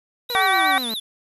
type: tone with vibrato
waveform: square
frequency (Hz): 3735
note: A#7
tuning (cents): +3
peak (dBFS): -26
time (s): 0.29-1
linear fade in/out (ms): 10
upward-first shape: sine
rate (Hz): 8.2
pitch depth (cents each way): 140
type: exponential sweep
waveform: sawtooth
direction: down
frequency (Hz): 497.3 to 214.4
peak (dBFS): -25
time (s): 0.3-0.94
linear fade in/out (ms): 0
type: harmonic tone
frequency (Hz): 382.1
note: G4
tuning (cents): -44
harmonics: 2 / 3 / 4 / 5 / 6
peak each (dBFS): -20 / -22 / -23 / -24 / -25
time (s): 0.35-0.78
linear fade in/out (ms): 0
effects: resampled to 32000 Hz + 8-bit